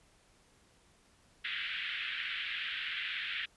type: band-pass noise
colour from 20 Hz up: white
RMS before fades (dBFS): -38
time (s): 1.44-3.46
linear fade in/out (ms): 10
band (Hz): 1500 to 3400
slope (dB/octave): 48
effects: pink hiss -66 dBFS RMS until 3.56 s + resampled to 24000 Hz